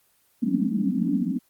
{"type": "band-pass noise", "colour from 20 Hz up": "pink", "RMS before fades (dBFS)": -24, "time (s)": [0.42, 1.39], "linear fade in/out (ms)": 10, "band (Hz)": [180, 290], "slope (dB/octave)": 96, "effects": ["white hiss -64 dBFS RMS until 1.49 s", "Opus 24 kbps"]}